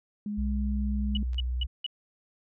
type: tone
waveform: sine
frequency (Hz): 207.7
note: G#3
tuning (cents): 0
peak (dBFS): -30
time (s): 0.26-1.23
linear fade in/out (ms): 2
type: tone with pitch glide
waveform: sine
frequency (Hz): 62.5 to 61.89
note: B1 to B1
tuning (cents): +21 to +4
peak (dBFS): -27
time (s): 0.37-1.67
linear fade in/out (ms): 20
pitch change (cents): -17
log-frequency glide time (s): 0.76-1.18
type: tone bursts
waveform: sine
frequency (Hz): 2939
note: F#7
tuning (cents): -12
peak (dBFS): -29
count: 4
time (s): 1.15-1.864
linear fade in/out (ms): 2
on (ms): 21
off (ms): 210
type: clicks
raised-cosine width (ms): 0.2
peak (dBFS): -35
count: 2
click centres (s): 1.333 / 1.345
effects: none